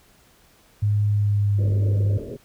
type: tone with pitch glide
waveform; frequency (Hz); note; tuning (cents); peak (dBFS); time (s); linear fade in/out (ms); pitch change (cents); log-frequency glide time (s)
sine; 103.83 to 101.22; G#2 to G#2; 0 to -44; -17; 0.82-2.18; 10; -44; 1.06-1.62
type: low-pass noise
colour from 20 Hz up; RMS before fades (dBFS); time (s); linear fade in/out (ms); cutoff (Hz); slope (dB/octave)
white; -34; 1.58-2.37; 10; 580; 96
effects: pink hiss -56 dBFS RMS until 2.44 s